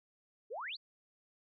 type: exponential sweep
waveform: sine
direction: up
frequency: 392 to 4756 Hz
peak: -39 dBFS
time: 0.5-0.77 s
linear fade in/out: 20 ms
effects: none